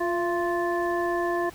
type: harmonic tone with a mistuned harmonic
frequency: 350 Hz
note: F4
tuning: 4 cents sharp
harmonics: 1 / 2 / 3 / 5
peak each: -26 / -29 / -31 / -33 dBFS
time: 0-1.5 s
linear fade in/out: 10 ms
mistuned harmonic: 2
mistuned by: -46 cents
effects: pink hiss -48 dBFS RMS until 1.54 s